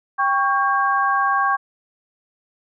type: tone cluster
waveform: sine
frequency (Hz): 791 / 1112 / 1605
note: G5 / C#6 / G6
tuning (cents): +15 / +5 / +40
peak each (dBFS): -22 / -18 / -22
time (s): 0.18-1.57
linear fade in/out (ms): 20
effects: none